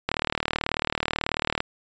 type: click train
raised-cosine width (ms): 0.3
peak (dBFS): -7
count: 59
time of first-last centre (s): 0.09-1.604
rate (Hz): 38.3
effects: resampled to 16000 Hz